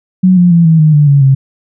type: tone with pitch steps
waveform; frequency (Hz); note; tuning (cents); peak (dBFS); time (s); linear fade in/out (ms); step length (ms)
sine; 185 / 176.85 / 169.06 / 161.61 / 154.49 / 147.69 / 141.18 / 134.96; F#3 / F3 / E3 / E3 / D#3 / D3 / C#3 / C#3; 0 / +22 / +44 / -34 / -12 / +10 / +32 / -46; -3; 0.23-1.35; 10; 140
effects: none